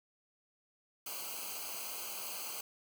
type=noise with comb filter; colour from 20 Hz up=white; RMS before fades=-42 dBFS; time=1.06-2.61 s; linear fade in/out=5 ms; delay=0.55 ms; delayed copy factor=-0.9; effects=none